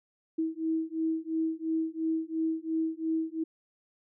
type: beating tone pair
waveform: sine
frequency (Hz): 320.6 / 323.5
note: E4 / E4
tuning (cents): -48 / -32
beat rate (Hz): 2.9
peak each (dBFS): -31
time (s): 0.38-3.44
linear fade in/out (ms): 10
effects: none